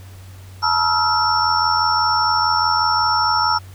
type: tone cluster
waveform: sine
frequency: 867 / 953 / 1289 / 1374 / 5440 Hz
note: A5 / A#5 / E6 / F6 / F8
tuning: -26 / +38 / -39 / -29 / -46 cents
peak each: -21 dBFS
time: 0.62-3.59 s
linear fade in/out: 20 ms
effects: added 94 Hz sine -36 dBFS peak until 3.74 s + pink hiss -47 dBFS RMS until 3.74 s